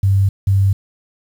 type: tone pair in turn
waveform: sine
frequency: 97.7 / 97.7 Hz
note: G2 / G2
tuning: -5 / -5 cents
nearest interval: unison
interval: 0 cents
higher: neither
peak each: -10 dBFS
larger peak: neither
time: 0.03-0.29 / 0.47-0.73 s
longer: neither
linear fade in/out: 5 ms
effects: 7-bit